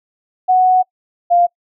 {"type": "tone pair in turn", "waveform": "sine", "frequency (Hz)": [740, 698.5], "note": ["F#5", "F5"], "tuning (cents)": [0, 0], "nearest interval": "minor second", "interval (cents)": 100, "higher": "first", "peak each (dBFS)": -8, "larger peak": "neither", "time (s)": [[0.48, 0.83], [1.3, 1.47]], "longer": "first", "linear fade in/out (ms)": 20, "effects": ["noise-tail reverb RT60 0.1 s tail -26 dB re dry"]}